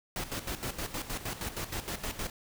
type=noise with tremolo; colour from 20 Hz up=pink; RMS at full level=-35 dBFS; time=0.16-2.3 s; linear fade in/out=2 ms; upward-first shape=square; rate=6.4 Hz; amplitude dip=70%; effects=none